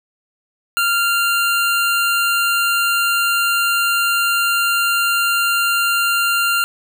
25% pulse tone, 1390 Hz, F6, 9 cents flat, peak -11 dBFS, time 0.77-6.64 s, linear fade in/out 0 ms, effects none

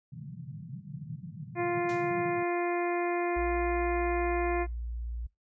pink band-pass noise, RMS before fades -42 dBFS, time 0.12-2.43 s, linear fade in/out 5 ms, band 120 to 180 Hz, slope 48 dB/octave
harmonic tone, 349.2 Hz, F4, in tune, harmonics 1 / 2 / 3 / 4 / 5 / 6 / 7, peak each -29 / -33 / -38 / -46 / -41 / -40 / -42 dBFS, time 1.55-4.67 s, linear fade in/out 50 ms
white noise with exponential decay, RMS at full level -43 dBFS, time 1.89-2.21 s, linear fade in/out 1 ms, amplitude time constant 69 ms
sine tone, 58.27 Hz, A#1, in tune, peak -33 dBFS, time 3.36-5.27 s, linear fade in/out 10 ms
effects noise-tail reverb RT60 0.2 s tail -24 dB re dry + resampled to 16000 Hz

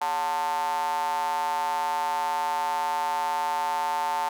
square tone with high-pass filter, 81 Hz, E2, 30 cents flat, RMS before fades -27 dBFS, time 0.01-4.29 s, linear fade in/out 5 ms, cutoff 860 Hz, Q 9, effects none

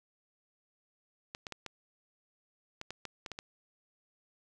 clicks, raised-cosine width 0.2 ms, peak -23 dBFS, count 10, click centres 1.349 / 1.468 / 1.523 / 1.663 / 2.814 / 2.906 / 3.053 / 3.262 / 3.317 / 3.389 s, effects none

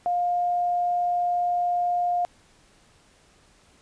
sine tone, 707 Hz, F5, 21 cents sharp, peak -21 dBFS, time 0.06-2.25 s, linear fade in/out 0 ms, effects pink hiss -58 dBFS RMS until 3.81 s + resampled to 22050 Hz

